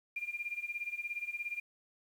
sine tone with tremolo, 2400 Hz, D7, 37 cents sharp, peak -33 dBFS, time 0.16-1.6 s, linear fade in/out 5 ms, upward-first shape sine, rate 17 Hz, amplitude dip 85%, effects 10-bit

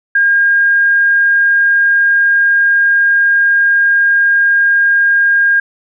sine tone, 1616 Hz, G#6, 48 cents flat, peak -7 dBFS, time 0.15-5.6 s, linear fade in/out 5 ms, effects none

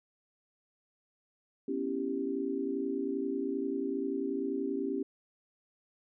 sine chord, C# half-diminished seventh, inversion third, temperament equal, 246.9 / 277.2 / 329.6 / 392 Hz, B3 / C#4 / E4 / G4, 0 / 0 / 0 / 0 cents, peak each -39 / -34 / -40 / -35 dBFS, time 1.68-5.03 s, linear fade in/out 5 ms, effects none

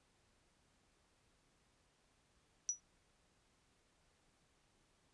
sine tone with exponential decay, 5880 Hz, F#8, 12 cents flat, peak -30 dBFS, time 2.69-2.8 s, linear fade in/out 0 ms, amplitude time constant 23 ms, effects pink hiss -75 dBFS RMS until 5.13 s + resampled to 22050 Hz

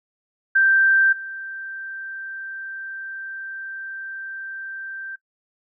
sine tone with level steps, 1568 Hz, G6, in tune, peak -13 / -30 dBFS, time 0.55-5.16 s, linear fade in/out 10 ms, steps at 1.12 s, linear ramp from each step 10 ms, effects noise-tail reverb RT60 0.1 s tail -17 dB re dry

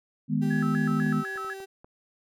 sine chord, G# minor, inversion second, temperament equal, 155.56 / 207.7 / 246.9 Hz, D#3 / G#3 / B3, 0 / 0 / 0 cents, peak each -27 dBFS, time 0.28-1.24 s, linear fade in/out 50 ms
35% pulse tone with pitch glide, 392 to 387.1 Hz, G4 to G4, 0 to -22 cents, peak -36 dBFS, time 0.41-1.66 s, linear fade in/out 20 ms, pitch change -22 cents, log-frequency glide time 0.94-1.07 s
sine tone with vibrato, 1480 Hz, F#6, in tune, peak -32 dBFS, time 0.5-1.54 s, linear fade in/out 10 ms, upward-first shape square, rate 4 Hz, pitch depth 220 cents each way
clicks, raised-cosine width 1 ms, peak -35 dBFS, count 8, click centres 0.75 / 0.91 / 1.02 / 1.064 / 1.358 / 1.447 / 1.603 / 1.845 s
effects none

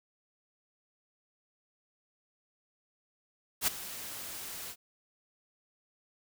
white noise with ADSR envelope, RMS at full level -26 dBFS, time 3.61-4.76 s, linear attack 65 ms, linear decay 10 ms, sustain -16 dB, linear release 60 ms, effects none

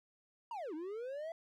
triangle linear two-way sweep, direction down then up, 972 to 296.3 to 674 Hz, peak -38 dBFS, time 0.51-1.32 s, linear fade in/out 2 ms, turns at 0.74 s, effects none

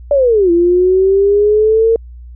sine linear two-way sweep, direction down then up, 586 to 338.4 to 458.1 Hz, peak -7 dBFS, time 0.11-1.96 s, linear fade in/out 2 ms, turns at 0.51 s, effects added 60 Hz sine -30 dBFS peak until 2.35 s

